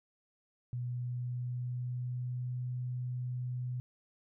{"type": "tone with pitch glide", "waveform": "sine", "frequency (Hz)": [122.8, 124.73], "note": ["B2", "B2"], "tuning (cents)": [-9, 18], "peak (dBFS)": -34, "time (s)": [0.73, 3.8], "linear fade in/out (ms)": 0, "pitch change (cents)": 27, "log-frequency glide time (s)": [0.83, 2.57], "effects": []}